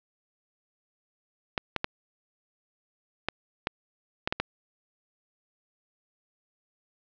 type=clicks; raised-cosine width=0.3 ms; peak=-10 dBFS; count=8; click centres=1.578 / 1.763 / 1.844 / 3.286 / 3.671 / 4.275 / 4.325 / 4.4 s; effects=low-pass 5000 Hz 12 dB/octave